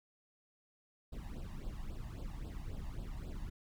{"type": "noise with flanger", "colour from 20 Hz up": "brown", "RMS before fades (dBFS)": -43, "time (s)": [1.12, 3.5], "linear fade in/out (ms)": 10, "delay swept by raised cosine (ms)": [0.23, 1.1], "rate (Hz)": 3.7, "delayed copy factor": 1, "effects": []}